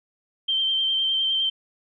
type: tone with vibrato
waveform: sine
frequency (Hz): 3136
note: G7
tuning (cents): 0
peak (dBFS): -20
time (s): 0.48-1.5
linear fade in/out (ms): 10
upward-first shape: square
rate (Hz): 9.8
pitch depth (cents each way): 14
effects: none